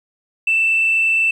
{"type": "tone with frequency modulation", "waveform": "sine", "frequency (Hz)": 2660, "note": "E7", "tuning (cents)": 15, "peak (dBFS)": -12, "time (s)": [0.47, 1.31], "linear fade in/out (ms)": 5, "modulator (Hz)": 28.4, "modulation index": 0.83, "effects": ["tanh soft clip ceiling -9 dBFS", "8-bit"]}